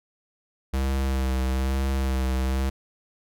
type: tone with vibrato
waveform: square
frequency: 66 Hz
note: C2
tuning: 16 cents sharp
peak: -23 dBFS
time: 0.73-2.7 s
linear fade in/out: 10 ms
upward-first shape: sine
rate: 1.1 Hz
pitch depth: 29 cents each way
effects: none